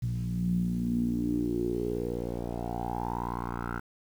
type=tone with low-pass filter sweep; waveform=10% pulse; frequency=59.1 Hz; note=A#1; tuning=24 cents sharp; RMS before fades=-31 dBFS; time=0.02-3.8 s; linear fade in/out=10 ms; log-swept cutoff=130 to 1400 Hz; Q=6.7; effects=9-bit